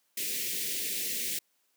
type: band-stop noise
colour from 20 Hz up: white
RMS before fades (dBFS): -33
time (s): 0.17-1.39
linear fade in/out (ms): 5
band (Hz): 500 to 1900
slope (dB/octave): 48
effects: white hiss -73 dBFS RMS until 1.76 s + high-pass 200 Hz 12 dB/octave